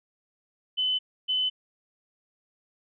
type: tone pair in turn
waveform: sine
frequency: 3025 / 3025 Hz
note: F#7 / F#7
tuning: +38 / +38 cents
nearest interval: unison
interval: 0 cents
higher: neither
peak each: -23 dBFS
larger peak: neither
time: 0.77-0.99 / 1.28-1.5 s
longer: neither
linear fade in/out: 20 ms
effects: none